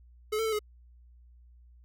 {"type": "tone with pitch steps", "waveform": "square", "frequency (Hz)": [428.1, 446.6, 440.4, 422.1], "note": ["A4", "A4", "A4", "G#4"], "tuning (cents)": [-47, 26, 2, 28], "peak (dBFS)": -28, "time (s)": [0.32, 0.592], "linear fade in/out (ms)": 10, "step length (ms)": 68, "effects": ["added 60 Hz sine -53 dBFS peak until 1.84 s"]}